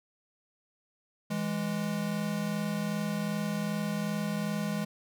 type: tone pair together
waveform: square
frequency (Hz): 164.81 / 207.4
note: E3 / G#3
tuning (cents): 0 / -2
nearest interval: major third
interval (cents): 398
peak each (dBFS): -35 / -32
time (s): 1.3-4.85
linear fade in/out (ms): 10
effects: none